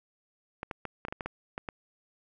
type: clicks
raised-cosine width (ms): 0.5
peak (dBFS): -20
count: 10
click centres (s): 0.631 / 0.712 / 0.853 / 1.051 / 1.084 / 1.125 / 1.208 / 1.26 / 1.579 / 1.688
effects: none